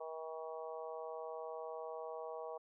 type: harmonic tone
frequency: 160 Hz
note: D#3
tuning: 49 cents sharp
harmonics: 3 / 4 / 5 / 6 / 7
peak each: -46 / -47 / -51 / -53 / -53 dBFS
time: 0-2.58 s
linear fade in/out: 10 ms
effects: none

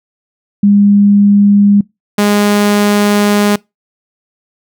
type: tone pair in turn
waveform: sine / sawtooth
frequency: 202.8 / 206 Hz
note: G#3 / G#3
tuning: -41 / -14 cents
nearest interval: unison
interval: 27 cents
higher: second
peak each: -4 dBFS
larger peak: neither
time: 0.63-1.81 / 2.18-3.56 s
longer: second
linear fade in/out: 5 ms
effects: noise-tail reverb RT60 0.2 s tail -24 dB re dry

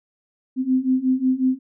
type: beating tone pair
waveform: sine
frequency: 255.6 / 261.1 Hz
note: C4 / C4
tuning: -40 / -3 cents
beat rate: 5.5 Hz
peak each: -21 / -19 dBFS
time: 0.56-1.59 s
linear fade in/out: 50 ms
effects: none

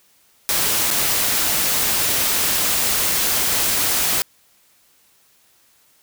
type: noise with dropouts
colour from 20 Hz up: white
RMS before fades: -19 dBFS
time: 0.49-4.22 s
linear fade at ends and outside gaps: 0 ms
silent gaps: 0.905-0.911 s
effects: white hiss -57 dBFS RMS until 6.02 s

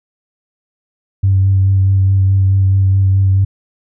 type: tone with vibrato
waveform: sine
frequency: 96.4 Hz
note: G2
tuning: 28 cents flat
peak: -7 dBFS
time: 1.23-3.45 s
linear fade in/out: 10 ms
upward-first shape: sine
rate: 4.7 Hz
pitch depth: 18 cents each way
effects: tanh soft clip ceiling -3 dBFS

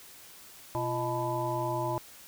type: harmonic tone with a mistuned harmonic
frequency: 124.3 Hz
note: B2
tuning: 12 cents sharp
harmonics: 1 / 3 / 5 / 7 / 8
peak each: -35 / -35 / -35 / -35 / -35 dBFS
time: 0.75-1.98 s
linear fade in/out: 0 ms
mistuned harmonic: 3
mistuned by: -140 cents
effects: white hiss -51 dBFS RMS until 2.27 s

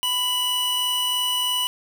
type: tone pair together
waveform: 45% pulse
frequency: 998 / 2951 Hz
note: B5 / F#7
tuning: +18 / -5 cents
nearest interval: octave + perfect fifth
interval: 1877 cents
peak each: -29 / -21 dBFS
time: 0.03-1.67 s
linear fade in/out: 0 ms
effects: none

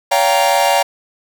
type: chord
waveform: 45% pulse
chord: G half-diminished seventh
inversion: second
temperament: equal with one note detuned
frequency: 566.7 / 698.5 / 784 / 932.3 Hz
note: Db5 / F5 / G5 / Bb5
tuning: +38 / 0 / 0 / 0 cents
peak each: -17 dBFS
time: 0.11-0.83 s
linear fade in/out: 10 ms
effects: none

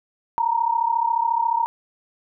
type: tone pair together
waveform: sine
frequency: 914 / 948.2 Hz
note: A#5 / A#5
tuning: -34 / +29 cents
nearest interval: minor second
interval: 63 cents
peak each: -21 dBFS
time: 0.38-1.66 s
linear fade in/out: 0 ms
effects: none

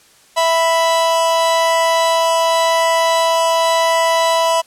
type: tone pair together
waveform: 45% pulse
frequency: 659.3 / 989.4 Hz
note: E5 / B5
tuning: 0 / +3 cents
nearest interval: perfect fifth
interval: 703 cents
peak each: -15 dBFS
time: 0.36-4.62 s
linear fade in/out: 20 ms
effects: white hiss -49 dBFS RMS until 4.66 s + low-pass 10000 Hz 12 dB/octave

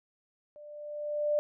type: tone with level ramp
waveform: sine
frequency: 593 Hz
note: D5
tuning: 17 cents sharp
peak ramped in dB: -47 to -23 dBFS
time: 0.56-1.39 s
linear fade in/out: 0 ms
effects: none

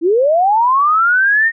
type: linear sweep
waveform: sine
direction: up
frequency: 310 to 1864.7 Hz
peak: -9 dBFS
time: 0.01-1.52 s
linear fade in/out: 50 ms
effects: none

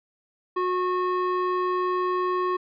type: tone with band-pass filter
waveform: square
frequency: 364.5 Hz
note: F#4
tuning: 26 cents flat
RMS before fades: -25 dBFS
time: 0.56-2.57 s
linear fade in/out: 10 ms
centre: 810 Hz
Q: 8.8
effects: resampled to 11025 Hz

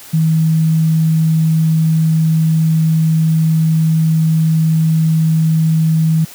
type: tone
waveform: sine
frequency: 160 Hz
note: D#3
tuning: 49 cents sharp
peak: -9 dBFS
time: 0.13-6.25 s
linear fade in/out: 10 ms
effects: white hiss -36 dBFS RMS until 6.34 s + high-pass 80 Hz 12 dB/octave

